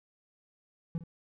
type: tone with echo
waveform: triangle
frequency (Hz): 166.5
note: E3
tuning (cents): +18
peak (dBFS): -28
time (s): 0.95-0.98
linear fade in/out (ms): 0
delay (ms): 57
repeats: 1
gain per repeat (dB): -13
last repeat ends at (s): 1.037
effects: none